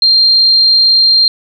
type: tone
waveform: sine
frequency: 4186 Hz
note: C8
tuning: in tune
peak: -5 dBFS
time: 0.02-1.28 s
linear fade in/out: 2 ms
effects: none